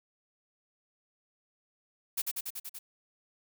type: noise with echo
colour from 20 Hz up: blue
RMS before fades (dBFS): -31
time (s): 2.17-2.22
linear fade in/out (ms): 10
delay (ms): 95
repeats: 6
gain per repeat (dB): -2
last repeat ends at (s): 2.79
effects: none